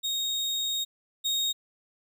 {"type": "tone pair in turn", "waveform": "35% pulse", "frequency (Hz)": [3729, 3729], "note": ["A#7", "A#7"], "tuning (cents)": [0, 0], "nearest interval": "unison", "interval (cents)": 0, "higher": "neither", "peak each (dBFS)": [-25, -23], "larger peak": "second", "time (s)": [[0.03, 0.85], [1.24, 1.53]], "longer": "first", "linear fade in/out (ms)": 20, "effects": []}